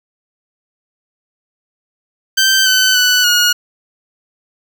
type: tone with pitch steps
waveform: 15% pulse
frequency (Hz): 1555 / 1519 / 1489 / 1442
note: G6 / F#6 / F#6 / F#6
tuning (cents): -14 / +45 / +11 / -45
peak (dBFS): -3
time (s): 2.37-3.53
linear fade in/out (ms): 10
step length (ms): 290
effects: none